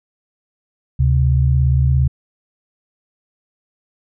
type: tone pair together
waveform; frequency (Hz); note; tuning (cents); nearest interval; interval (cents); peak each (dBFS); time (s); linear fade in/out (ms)
sine; 73.42 / 130.82; D2 / C3; 0 / 0; minor seventh; 1000; -14; 0.99-2.08; 10
effects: none